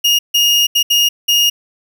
35% pulse tone bursts at uneven times, 2850 Hz, F7, 34 cents sharp, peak -8 dBFS, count 5, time 0.04-0.19 / 0.34-0.67 / 0.75-0.83 / 0.9-1.09 / 1.28-1.5 s, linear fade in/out 10 ms, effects none

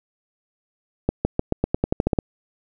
accelerating click train, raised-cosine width 2 ms, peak -5 dBFS, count 12, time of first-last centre 1.09-2.188 s, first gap 160 ms, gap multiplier 0.9, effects none

